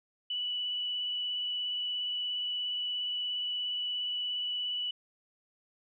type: tone with vibrato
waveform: sine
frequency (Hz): 2960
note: F#7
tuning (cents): 0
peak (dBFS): -31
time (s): 0.3-4.91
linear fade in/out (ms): 5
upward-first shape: triangle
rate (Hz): 17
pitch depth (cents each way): 15
effects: none